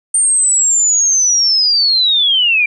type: linear sweep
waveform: sine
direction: down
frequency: 8870 to 2337 Hz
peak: -9 dBFS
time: 0.14-2.66 s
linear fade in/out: 5 ms
effects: none